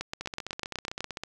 two click trains, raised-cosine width 0.2 ms, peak -18 / -15 dBFS, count 17 / 9, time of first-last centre 0.21-1.236 / 0.01-1.006 s, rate 15.6 / 8.03 Hz, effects none

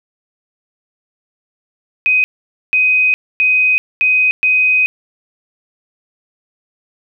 sine tone bursts at uneven times, 2510 Hz, D#7, 15 cents sharp, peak -9 dBFS, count 5, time 2.06-2.24 / 2.73-3.14 / 3.4-3.78 / 4.01-4.31 / 4.43-4.86 s, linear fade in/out 0 ms, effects none

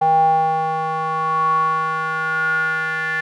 square tone with band-pass filter sweep, 159.1 Hz, D#3, 39 cents sharp, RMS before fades -19 dBFS, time 0.01-3.21 s, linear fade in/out 10 ms, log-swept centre 760 to 1700 Hz, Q 9.5, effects none

